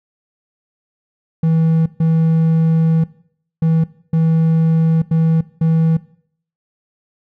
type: tone bursts at uneven times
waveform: triangle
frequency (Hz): 162.1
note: E3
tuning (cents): -29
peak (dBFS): -9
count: 6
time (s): 1.43-1.86 / 2-3.04 / 3.62-3.84 / 4.13-5.02 / 5.11-5.41 / 5.61-5.97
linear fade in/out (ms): 5
effects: noise-tail reverb RT60 0.6 s tail -19 dB re dry